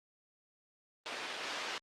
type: band-pass noise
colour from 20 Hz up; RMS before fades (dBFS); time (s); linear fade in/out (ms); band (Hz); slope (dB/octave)
white; -40; 1.06-1.78; 0; 370 to 3600; 12
effects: low-pass 7000 Hz 12 dB/octave + Opus 24 kbps